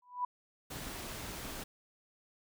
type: tone with exponential growth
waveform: sine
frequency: 987.8 Hz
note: B5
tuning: in tune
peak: -28 dBFS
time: 0.02-0.25 s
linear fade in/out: 5 ms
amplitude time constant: 48 ms
type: noise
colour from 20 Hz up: pink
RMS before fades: -43 dBFS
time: 0.7-1.64 s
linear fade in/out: 10 ms
effects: none